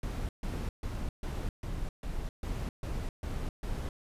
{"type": "noise bursts", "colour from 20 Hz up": "brown", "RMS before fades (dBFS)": -35, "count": 10, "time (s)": [0.03, 3.89], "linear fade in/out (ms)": 2, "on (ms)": 260, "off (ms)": 140, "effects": ["resampled to 32000 Hz"]}